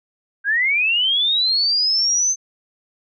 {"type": "linear sweep", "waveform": "sine", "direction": "up", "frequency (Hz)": [1568, 6272], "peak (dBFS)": -15, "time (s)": [0.44, 2.36], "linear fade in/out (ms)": 50, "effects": []}